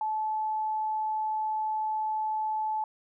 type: tone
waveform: sine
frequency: 866 Hz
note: A5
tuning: 28 cents flat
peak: -27 dBFS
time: 0.01-2.84 s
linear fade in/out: 2 ms
effects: none